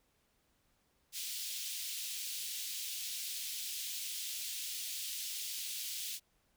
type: high-pass noise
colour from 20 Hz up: pink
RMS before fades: -41 dBFS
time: 1.12-6.2 s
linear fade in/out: 50 ms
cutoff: 3000 Hz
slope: 24 dB/octave
effects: pink hiss -75 dBFS RMS until 6.56 s